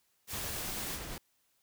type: noise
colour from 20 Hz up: white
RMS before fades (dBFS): -40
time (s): 0.27-1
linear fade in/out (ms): 50
type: noise with tremolo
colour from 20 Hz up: pink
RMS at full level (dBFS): -41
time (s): 0.33-1.18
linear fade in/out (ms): 2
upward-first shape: triangle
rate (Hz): 9.1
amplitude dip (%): 30
effects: white hiss -74 dBFS RMS until 1.62 s